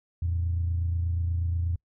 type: tone pair together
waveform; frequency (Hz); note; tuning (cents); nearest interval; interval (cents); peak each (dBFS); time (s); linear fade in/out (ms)
sine; 84.5 / 112.79; E2 / A2; +43 / +43; perfect fourth; 500; -24 / -36; 0.22-1.76; 5
effects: noise-tail reverb RT60 0.1 s tail -26 dB re dry + tanh soft clip ceiling -18 dBFS